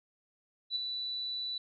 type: tone with ADSR envelope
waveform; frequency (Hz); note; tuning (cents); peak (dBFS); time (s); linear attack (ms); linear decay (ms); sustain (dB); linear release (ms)
sine; 3965; B7; +6; -28; 0.7-1.58; 57; 11; -6; 4
effects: none